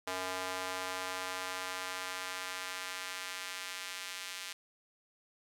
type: tone with high-pass filter sweep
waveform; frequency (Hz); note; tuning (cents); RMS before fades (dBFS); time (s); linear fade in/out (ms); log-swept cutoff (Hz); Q
square; 92.5; F#2; 0; -40; 0.07-4.53; 5; 680 to 2400; 0.86
effects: low-pass 12000 Hz 12 dB/octave + 10-bit